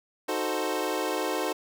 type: chord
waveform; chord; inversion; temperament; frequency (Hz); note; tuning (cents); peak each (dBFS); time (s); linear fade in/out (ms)
25% pulse; D# diminished seventh; none; equal; 311.1 / 370 / 440 / 523.3; D#4 / F#4 / A4 / C5; 0 / 0 / 0 / 0; -29; 0.28-1.53; 10
effects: none